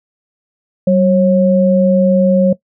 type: tone pair together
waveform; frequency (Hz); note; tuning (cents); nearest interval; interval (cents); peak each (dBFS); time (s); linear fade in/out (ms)
sine; 190.78 / 544; G3 / C#5; -47 / -33; octave + tritone; 1814; -10; 0.87-2.53; 5
effects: noise-tail reverb RT60 0.1 s tail -19 dB re dry